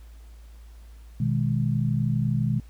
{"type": "chord", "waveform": "sine", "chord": "G# minor", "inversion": "first", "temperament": "equal", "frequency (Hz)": [123.47, 155.56, 207.7], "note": ["B2", "D#3", "G#3"], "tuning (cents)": [0, 0, 0], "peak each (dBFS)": [-24, -26, -28], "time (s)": [1.2, 2.6], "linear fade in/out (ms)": 5, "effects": ["added 56 Hz sine -43 dBFS peak until 2.69 s", "pink hiss -60 dBFS RMS until 2.69 s"]}